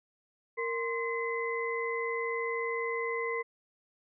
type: tone cluster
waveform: sine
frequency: 463.2 / 1044 / 2038 Hz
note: A#4 / C6 / C7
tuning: -11 / -4 / -46 cents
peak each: -33 / -37 / -35 dBFS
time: 0.57-3.43 s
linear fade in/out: 20 ms
effects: none